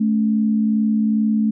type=tone pair together; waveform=sine; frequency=216.8 / 279.2 Hz; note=A3 / C#4; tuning=-25 / +13 cents; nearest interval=major third; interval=438 cents; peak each=-15 / -25 dBFS; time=0-1.51 s; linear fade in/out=10 ms; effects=none